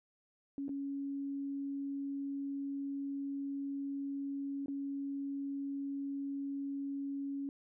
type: tone with dropouts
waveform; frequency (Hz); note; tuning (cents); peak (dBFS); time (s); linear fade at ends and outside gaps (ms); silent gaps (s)
sine; 278.3; C#4; +7; -36; 0.58-7.49; 1; 0.682-0.692 / 4.66-4.682
effects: none